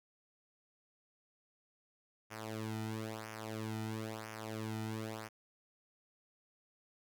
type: tone with flanger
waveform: sawtooth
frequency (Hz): 110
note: A2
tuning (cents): 0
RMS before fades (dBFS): -42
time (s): 2.3-5.29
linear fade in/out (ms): 20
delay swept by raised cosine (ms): 0.24 to 1.84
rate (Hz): 1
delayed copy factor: -0.8
effects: none